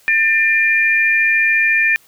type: tone pair together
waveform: sine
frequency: 1793 / 2393 Hz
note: A6 / D7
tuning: +32 / +32 cents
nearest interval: perfect fourth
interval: 500 cents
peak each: -14 dBFS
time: 0.08-1.96 s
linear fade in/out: 0 ms
effects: white hiss -51 dBFS RMS until 2.07 s